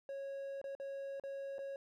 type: tone with dropouts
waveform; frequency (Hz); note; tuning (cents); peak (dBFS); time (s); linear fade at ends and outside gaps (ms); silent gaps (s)
triangle; 550; C#5; -14; -39; 0.09-1.76; 1; 0.615-0.641 / 0.751-0.799 / 1.198-1.237 / 1.583-1.59
effects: none